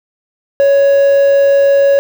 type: tone with quantisation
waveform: triangle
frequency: 557 Hz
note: C#5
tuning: 8 cents sharp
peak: -4 dBFS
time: 0.6-1.99 s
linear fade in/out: 0 ms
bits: 5
effects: none